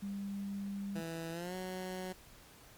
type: tone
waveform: sine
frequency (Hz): 199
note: G3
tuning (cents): +26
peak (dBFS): -37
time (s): 0.02-1.01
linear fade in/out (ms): 10
type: tone with pitch glide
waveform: 15% pulse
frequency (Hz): 164.81 to 184.99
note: E3 to F#3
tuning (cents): 0 to 0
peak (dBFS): -33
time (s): 0.95-2.13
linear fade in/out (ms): 10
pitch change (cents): +200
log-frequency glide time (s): 1.31-1.55
effects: pink hiss -58 dBFS RMS until 2.77 s + MP3 96 kbps